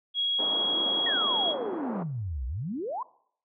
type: tone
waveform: sine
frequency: 3311 Hz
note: G#7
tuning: 6 cents flat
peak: -24 dBFS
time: 0.14-1.55 s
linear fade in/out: 50 ms
type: band-pass noise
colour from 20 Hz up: pink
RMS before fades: -36 dBFS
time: 0.38-2.04 s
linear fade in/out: 20 ms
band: 260 to 1100 Hz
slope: 24 dB/octave
type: exponential two-way sweep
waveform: sine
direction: down then up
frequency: 1921 to 58 to 1086 Hz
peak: -30 dBFS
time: 1.06-3.03 s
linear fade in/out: 5 ms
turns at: 2.46 s
effects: noise-tail reverb RT60 0.6 s tail -20 dB re dry